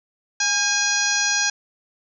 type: harmonic tone with a mistuned harmonic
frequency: 830.6 Hz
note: G#5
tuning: in tune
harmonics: 1 / 2 / 3 / 4 / 5 / 6 / 7 / 8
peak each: -31 / -23 / -28 / -31 / -28 / -28 / -24 / -27 dBFS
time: 0.4-1.5 s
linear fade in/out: 5 ms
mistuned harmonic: 2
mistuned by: -51 cents
effects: none